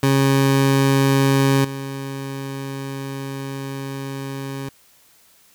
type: tone with level steps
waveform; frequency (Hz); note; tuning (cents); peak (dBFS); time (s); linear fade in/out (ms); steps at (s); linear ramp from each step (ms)
20% pulse; 136.5; C#3; -26; -9 / -22; 0.03-4.69; 2; 1.64; 10
effects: white hiss -54 dBFS RMS until 5.54 s